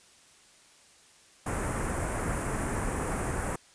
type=band-stop noise; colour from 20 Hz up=pink; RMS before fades=-31 dBFS; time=1.46-3.56 s; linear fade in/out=5 ms; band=1900 to 8700 Hz; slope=24 dB/octave; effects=white hiss -58 dBFS RMS until 3.74 s + resampled to 22050 Hz